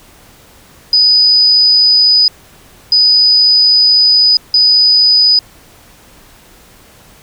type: tone bursts at uneven times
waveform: sine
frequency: 4978 Hz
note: D#8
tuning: in tune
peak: -5 dBFS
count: 3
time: 0.93-2.28 / 2.92-4.37 / 4.54-5.39 s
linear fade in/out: 2 ms
effects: pink hiss -42 dBFS RMS until 7.22 s

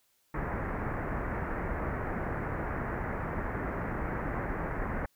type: low-pass noise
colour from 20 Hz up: pink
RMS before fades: -34 dBFS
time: 0.34-5.06 s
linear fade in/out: 5 ms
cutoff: 2000 Hz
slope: 48 dB/octave
effects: white hiss -71 dBFS RMS until 5.15 s

